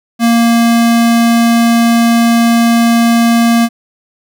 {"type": "tone", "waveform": "square", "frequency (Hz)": 232.7, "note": "A#3", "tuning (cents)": -3, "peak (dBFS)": -7, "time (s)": [0.19, 3.69], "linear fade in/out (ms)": 50, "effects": []}